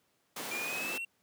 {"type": "high-pass noise", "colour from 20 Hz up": "pink", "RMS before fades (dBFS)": -40, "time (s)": [0.36, 0.98], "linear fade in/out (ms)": 5, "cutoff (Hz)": 250, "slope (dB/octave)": 12}
{"type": "exponential sweep", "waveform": "triangle", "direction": "up", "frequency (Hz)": [2370, 2749], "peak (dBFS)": -34, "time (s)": [0.51, 1.05], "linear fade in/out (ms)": 5}
{"effects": ["pink hiss -73 dBFS RMS until 1.22 s", "high-pass 150 Hz 12 dB/octave"]}